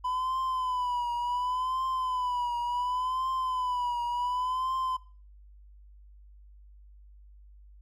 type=tone with vibrato; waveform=triangle; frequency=1000 Hz; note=B5; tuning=21 cents sharp; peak=-26 dBFS; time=0.04-4.97 s; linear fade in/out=10 ms; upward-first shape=triangle; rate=0.69 Hz; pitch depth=82 cents each way; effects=noise-tail reverb RT60 0.4 s tail -21 dB re dry + added 50 Hz sine -50 dBFS peak until 7.81 s